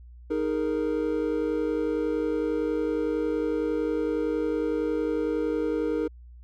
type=chord; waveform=triangle; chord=D# suspended fourth; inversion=none; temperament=equal; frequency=311.1 / 415.3 / 466.2 Hz; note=D#4 / G#4 / A#4; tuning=0 / 0 / 0 cents; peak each=-26 / -29 / -26 dBFS; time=0.3-6.08 s; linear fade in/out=10 ms; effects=added 60 Hz sine -44 dBFS peak until 6.43 s